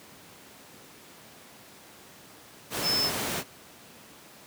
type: tone in noise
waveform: sine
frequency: 5250 Hz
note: E8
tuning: 8 cents flat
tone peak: -24 dBFS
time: 2.82-3.11 s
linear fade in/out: 50 ms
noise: pink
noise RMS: -30 dBFS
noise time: 2.7-3.44 s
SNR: +3 dB
effects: pink hiss -50 dBFS RMS until 4.46 s + high-pass 150 Hz 12 dB/octave